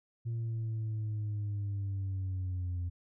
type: linear sweep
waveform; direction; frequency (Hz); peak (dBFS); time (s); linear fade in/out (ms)
sine; down; 116.54 to 87.31; -30; 0.25-2.9; 20
effects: tanh soft clip ceiling -31 dBFS